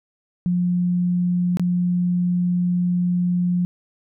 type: tone with dropouts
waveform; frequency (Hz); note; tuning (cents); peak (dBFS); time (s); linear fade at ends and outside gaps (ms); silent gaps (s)
sine; 177.6; F3; +29; -17; 0.46-3.65; 0; 1.571-1.596
effects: none